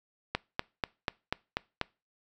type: click train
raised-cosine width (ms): 0.3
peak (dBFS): -12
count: 7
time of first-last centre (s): 0.35-1.813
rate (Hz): 4.1
effects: noise-tail reverb RT60 0.3 s tail -24 dB re dry